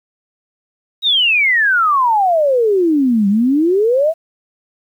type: exponential two-way sweep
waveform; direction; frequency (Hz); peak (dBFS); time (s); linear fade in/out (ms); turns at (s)
sine; down then up; 3859 to 193.7 to 675; -10; 1.02-4.14; 50; 3.28
effects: 8-bit